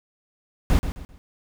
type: noise with echo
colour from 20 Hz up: brown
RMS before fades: -17 dBFS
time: 0.7-0.79 s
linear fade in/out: 0 ms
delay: 130 ms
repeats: 3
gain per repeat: -10 dB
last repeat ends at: 1.18 s
effects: none